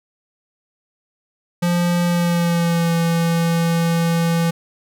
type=tone with pitch glide; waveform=square; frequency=174.3 to 167.59 Hz; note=F3 to E3; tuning=-3 to +29 cents; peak=-16 dBFS; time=1.62-4.51 s; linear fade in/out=10 ms; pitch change=-68 cents; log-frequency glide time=2.05-2.94 s; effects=none